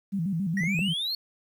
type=tone with vibrato; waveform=sine; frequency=179.8 Hz; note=F#3; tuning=49 cents flat; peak=-25 dBFS; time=0.12-0.94 s; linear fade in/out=20 ms; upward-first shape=square; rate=7.2 Hz; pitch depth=160 cents each way
type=exponential sweep; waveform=triangle; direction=up; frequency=1864.7 to 4407 Hz; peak=-26 dBFS; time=0.57-1.15 s; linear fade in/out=2 ms
type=clicks; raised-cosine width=2 ms; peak=-29 / -24 dBFS; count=2; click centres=0.636 / 0.791 s
effects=10-bit